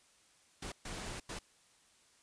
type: noise bursts at uneven times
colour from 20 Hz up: pink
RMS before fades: -43 dBFS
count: 3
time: 0.62-0.72 / 0.85-1.2 / 1.29-1.39 s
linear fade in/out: 5 ms
effects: white hiss -67 dBFS RMS until 2.22 s + resampled to 22050 Hz